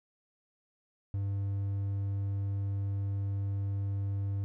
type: tone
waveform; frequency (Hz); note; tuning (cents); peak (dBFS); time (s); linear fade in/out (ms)
triangle; 99.2; G2; +21; -28; 1.14-4.44; 0
effects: none